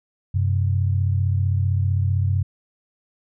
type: tone pair together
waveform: sine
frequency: 94.46 / 130 Hz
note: F#2 / C3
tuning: +36 / -11 cents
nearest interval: tritone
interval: 553 cents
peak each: -18 / -24 dBFS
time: 0.34-2.43 s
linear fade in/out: 10 ms
effects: none